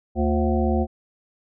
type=harmonic tone with a mistuned harmonic; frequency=75.2 Hz; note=D2; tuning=42 cents sharp; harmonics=1 / 3 / 5 / 7 / 9 / 10; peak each=-22 / -23 / -26 / -29 / -31 / -29 dBFS; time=0.15-0.87 s; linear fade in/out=50 ms; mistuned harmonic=5; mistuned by=-98 cents; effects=none